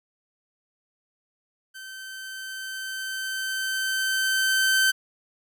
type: tone with level ramp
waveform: sawtooth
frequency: 1544 Hz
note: G6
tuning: 27 cents flat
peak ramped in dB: -35 to -14 dBFS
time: 1.74-4.92 s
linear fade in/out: 20 ms
effects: none